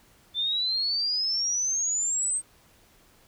sine exponential sweep, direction up, 3520 to 8440 Hz, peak -24 dBFS, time 0.34-2.42 s, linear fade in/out 50 ms, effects pink hiss -59 dBFS RMS until 3.27 s

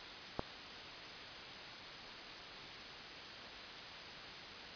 click, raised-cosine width 1 ms, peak -21 dBFS, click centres 0.394 s, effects white hiss -48 dBFS RMS until 4.75 s + resampled to 11025 Hz

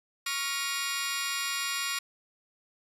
15% pulse tone cluster, 1111 / 1399 / 1894 / 2447 Hz, C#6 / F6 / A#6 / D#7, +4 / +3 / +27 / -29 cents, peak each -29 dBFS, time 0.26-1.99 s, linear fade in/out 5 ms, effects resampled to 32000 Hz

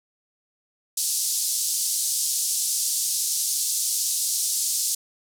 white band-pass noise, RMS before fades -25 dBFS, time 0.97-4.95 s, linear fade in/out 5 ms, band 4700 to 11000 Hz, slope 24 dB/octave, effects none

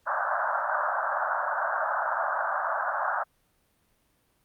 white band-pass noise, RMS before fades -28 dBFS, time 0.06-3.24 s, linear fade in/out 20 ms, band 580 to 1600 Hz, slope 96 dB/octave, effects pink hiss -69 dBFS RMS until 4.44 s + Opus 48 kbps

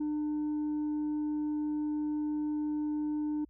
sine tone, 300.5 Hz, D4, 40 cents sharp, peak -27 dBFS, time 0-3.45 s, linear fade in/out 10 ms, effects tanh soft clip ceiling -29 dBFS + added 60 Hz sine -59 dBFS peak until 3.49 s

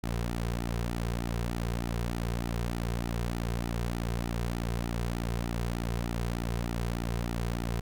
sawtooth tone with flanger, 58.3 Hz, A#1, 1 cent sharp, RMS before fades -32 dBFS, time 0.03-7.81 s, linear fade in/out 10 ms, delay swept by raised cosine 1.8 to 3.6 ms, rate 3.3 Hz, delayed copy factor -0.7, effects none

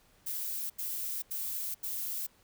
violet noise bursts, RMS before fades -36 dBFS, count 4, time 0.26-2.269 s, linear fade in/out 10 ms, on 440 ms, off 83 ms, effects pink hiss -65 dBFS RMS until 2.43 s

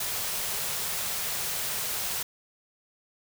white band-stop noise, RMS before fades -31 dBFS, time 0-2.23 s, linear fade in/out 5 ms, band 230 to 360 Hz, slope 96 dB/octave, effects none

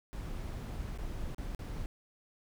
brown noise with dropouts, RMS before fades -39 dBFS, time 0.13-1.86 s, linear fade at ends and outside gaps 0 ms, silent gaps 0.976-0.985 / 1.346-1.382 / 1.548-1.592 s, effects none

